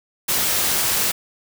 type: noise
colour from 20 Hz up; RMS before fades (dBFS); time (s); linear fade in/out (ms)
white; -20; 0.28-1.12; 10
effects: none